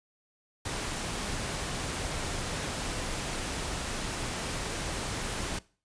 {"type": "noise", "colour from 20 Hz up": "pink", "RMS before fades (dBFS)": -34, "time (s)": [0.65, 5.59], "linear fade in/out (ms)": 5, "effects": ["noise-tail reverb RT60 0.4 s tail -21 dB re dry", "resampled to 22050 Hz"]}